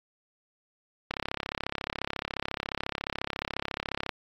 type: click train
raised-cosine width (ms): 0.3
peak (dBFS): -14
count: 103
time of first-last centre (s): 1.11-4.092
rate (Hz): 34.2
effects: AAC 64 kbps